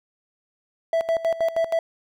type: tone with tremolo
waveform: triangle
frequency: 659.3 Hz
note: E5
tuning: in tune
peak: -16 dBFS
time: 0.93-1.79 s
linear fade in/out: 2 ms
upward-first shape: square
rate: 6.3 Hz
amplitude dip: 80%
effects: none